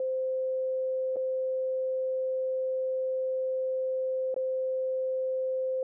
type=tone with dropouts; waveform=sine; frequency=520 Hz; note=C5; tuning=11 cents flat; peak=-27 dBFS; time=0-5.83 s; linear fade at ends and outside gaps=2 ms; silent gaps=1.16-1.167 / 4.343-4.363 s; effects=none